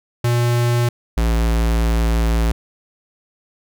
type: tone pair in turn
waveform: square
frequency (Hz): 119.9 / 56.59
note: A#2 / A1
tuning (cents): +49 / +49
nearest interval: octave + minor second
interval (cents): 1300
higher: first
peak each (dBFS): -15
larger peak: neither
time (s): 0.24-0.89 / 1.17-2.52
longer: second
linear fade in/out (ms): 5
effects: none